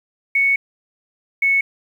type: tone pair in turn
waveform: sine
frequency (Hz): 2217 / 2207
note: C#7 / C#7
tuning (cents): 0 / -8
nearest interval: unison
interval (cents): 8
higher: first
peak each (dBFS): -13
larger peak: neither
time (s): 0.35-0.56 / 1.42-1.61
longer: first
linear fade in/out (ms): 5
effects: 8-bit